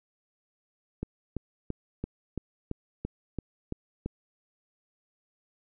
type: click train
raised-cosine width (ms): 3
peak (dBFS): -19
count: 10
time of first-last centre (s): 1.03-4.06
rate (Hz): 2.97
effects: none